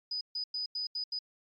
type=tone bursts at uneven times; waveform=sine; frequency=4978 Hz; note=D#8; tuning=in tune; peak=-32 dBFS; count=6; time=0.11-0.21 / 0.35-0.44 / 0.54-0.66 / 0.75-0.87 / 0.95-1.04 / 1.12-1.19 s; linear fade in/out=5 ms; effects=MP3 32 kbps